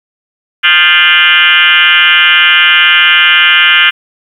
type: tone with frequency modulation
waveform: sine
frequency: 2247 Hz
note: C#7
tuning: 23 cents sharp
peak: -3 dBFS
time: 0.63-3.91 s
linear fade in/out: 20 ms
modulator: 169 Hz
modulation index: 5.3
effects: 7-bit